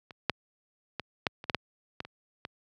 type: clicks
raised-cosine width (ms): 0.3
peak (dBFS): -29 / -8 / -17 / -9 / -25 / -12 / -10 / -18 / -27 / -20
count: 10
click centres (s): 0.108 / 0.297 / 0.997 / 1.268 / 1.441 / 1.498 / 1.547 / 2.004 / 2.05 / 2.451
effects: high-pass 80 Hz 12 dB/octave